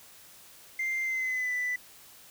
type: tone with pitch glide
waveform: sine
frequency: 2093 to 1987 Hz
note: C7 to B6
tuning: 0 to +10 cents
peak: -26 dBFS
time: 0.79-1.76 s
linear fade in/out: 5 ms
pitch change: -90 cents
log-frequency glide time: 1.02-1.53 s
effects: tanh soft clip ceiling -26 dBFS + white hiss -53 dBFS RMS until 2.3 s